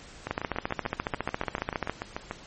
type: two click trains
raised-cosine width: 0.5 ms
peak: -16 / -12 dBFS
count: 15 / 24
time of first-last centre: 0.27-2.311 / 0.31-1.896 s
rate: 6.86 / 14.5 Hz
effects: pink hiss -48 dBFS RMS until 2.46 s + MP3 32 kbps